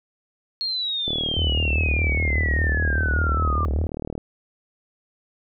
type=exponential sweep; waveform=sine; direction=down; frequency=4299 to 1174.7 Hz; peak=-23 dBFS; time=0.61-3.65 s; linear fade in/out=0 ms
type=click train; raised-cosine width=2 ms; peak=-16 dBFS; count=120; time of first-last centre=1.08-4.179 s; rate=38.4 Hz
type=tone with vibrato; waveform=sine; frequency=75.1 Hz; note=D2; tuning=39 cents sharp; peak=-20 dBFS; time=1.37-3.87 s; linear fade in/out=0 ms; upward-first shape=square; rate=5 Hz; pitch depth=140 cents each way
effects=none